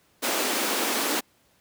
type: high-pass noise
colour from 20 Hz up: pink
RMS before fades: -26 dBFS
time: 0.22-1.21 s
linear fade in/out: 20 ms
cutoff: 230 Hz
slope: 48 dB/octave
effects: pink hiss -63 dBFS RMS until 1.6 s + high-pass 80 Hz 12 dB/octave